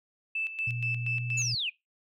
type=tone with tremolo; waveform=sine; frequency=2637 Hz; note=E7; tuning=in tune; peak=-28 dBFS; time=0.35-1.52 s; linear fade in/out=5 ms; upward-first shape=square; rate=4.2 Hz; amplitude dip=70%
type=tone with pitch glide; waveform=sine; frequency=119 to 120.31 Hz; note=A#2 to B2; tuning=+36 to -45 cents; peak=-31 dBFS; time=0.67-1.55 s; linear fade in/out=5 ms; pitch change=+19 cents; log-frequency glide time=1.06-1.13 s
type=linear sweep; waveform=sine; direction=down; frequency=7040 to 2349 Hz; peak=-28 dBFS; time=1.37-1.7 s; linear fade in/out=10 ms
effects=noise-tail reverb RT60 0.2 s tail -23 dB re dry + tanh soft clip ceiling -18 dBFS